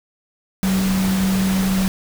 sine tone in noise, 190.3 Hz, F#3, 49 cents sharp, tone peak -16 dBFS, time 0.63-1.88 s, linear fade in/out 0 ms, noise pink, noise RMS -26 dBFS, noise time 0.63-1.88 s, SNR +7 dB, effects none

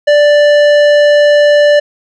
sine tone with tanh clipping, 587.3 Hz, D5, in tune, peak -6 dBFS, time 0.07-1.8 s, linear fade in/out 10 ms, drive 14 dB, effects none

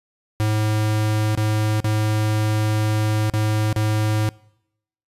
square tone with dropouts, 107.5 Hz, A2, 40 cents flat, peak -18 dBFS, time 0.4-4.29 s, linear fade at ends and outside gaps 0 ms, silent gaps 1.351-1.375 / 1.803-1.844 / 3.298-3.337 / 3.728-3.762 s, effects noise-tail reverb RT60 0.8 s tail -24 dB re dry + resampled to 32000 Hz

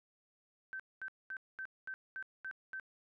sine tone bursts, 1546 Hz, G6, 24 cents flat, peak -40 dBFS, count 8, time 0.73-2.798 s, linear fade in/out 0 ms, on 66 ms, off 220 ms, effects none

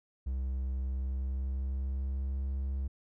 triangle tone with pitch glide, 65.2 to 67.42 Hz, C2 to C#2, -5 to -48 cents, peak -29 dBFS, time 0.26-2.88 s, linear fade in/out 10 ms, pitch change +57 cents, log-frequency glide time 0.81-2.46 s, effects none

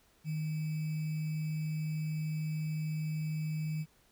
sine tone with sample-and-hold, 155.56 Hz, D#3, in tune, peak -32 dBFS, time 0.24-3.86 s, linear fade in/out 50 ms, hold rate 2450 Hz, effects pink hiss -67 dBFS RMS until 4.11 s

